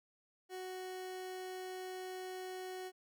30% pulse tone, 370.8 Hz, F#4, 4 cents sharp, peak -40 dBFS, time 0.49-2.92 s, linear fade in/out 50 ms, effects none

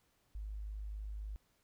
sine tone, 51.91 Hz, G#1, in tune, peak -40 dBFS, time 0.35-1.36 s, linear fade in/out 0 ms, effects pink hiss -75 dBFS RMS until 1.63 s

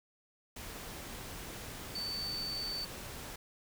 sine tone in noise, 4539 Hz, C#8, 40 cents sharp, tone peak -36 dBFS, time 1.95-2.85 s, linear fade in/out 5 ms, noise pink, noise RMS -45 dBFS, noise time 0.56-3.36 s, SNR +6 dB, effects none

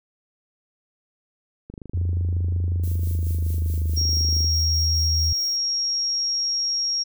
click train, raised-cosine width 3 ms, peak -24 dBFS, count 71, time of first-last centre 1.7-4.445 s, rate 25.5 Hz
sine tone with pitch glide, 87.31 to 78.23 Hz, F2 to D#2, 0 to +10 cents, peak -20 dBFS, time 1.94-5.33 s, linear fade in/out 5 ms, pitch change -190 cents, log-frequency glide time 2.72-4.14 s
violet noise with tremolo, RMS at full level -40 dBFS, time 2.83-5.57 s, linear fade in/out 10 ms, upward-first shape sine, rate 4.7 Hz, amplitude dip 60%
sine tone, 5588 Hz, F8, in tune, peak -21 dBFS, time 3.96-7.04 s, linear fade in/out 20 ms
effects none

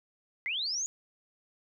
sine linear sweep, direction up, 1969 to 6840 Hz, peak -30 dBFS, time 0.46-0.86 s, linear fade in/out 0 ms, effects none

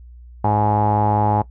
sawtooth tone with low-pass filter, 105 Hz, G#2, 19 cents sharp, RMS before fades -17 dBFS, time 0.44-1.42 s, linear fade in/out 5 ms, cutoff 850 Hz, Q 9.9, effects noise-tail reverb RT60 0.1 s tail -19 dB re dry + added 60 Hz sine -38 dBFS peak until 1.5 s

